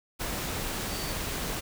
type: tone in noise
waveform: sine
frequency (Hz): 4576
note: D8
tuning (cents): -46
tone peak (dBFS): -41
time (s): 0.9-1.13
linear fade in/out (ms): 20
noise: pink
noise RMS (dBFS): -33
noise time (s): 0.19-1.61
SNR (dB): -11
effects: none